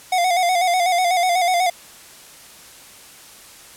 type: tone with vibrato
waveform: square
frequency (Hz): 717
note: F5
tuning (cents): +45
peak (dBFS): -16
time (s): 0.12-1.7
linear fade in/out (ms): 5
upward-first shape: square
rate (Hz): 8.1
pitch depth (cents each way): 56
effects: white hiss -43 dBFS RMS until 3.76 s + low-pass 12000 Hz 12 dB/octave